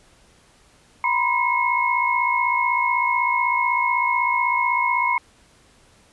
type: tone cluster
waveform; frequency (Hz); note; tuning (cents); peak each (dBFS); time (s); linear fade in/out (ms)
sine; 961 / 1017 / 2175; B5 / C6 / C#7; -48 / -50 / -33; -22; 1.04-5.18; 2
effects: pink hiss -55 dBFS RMS until 6.12 s + resampled to 24000 Hz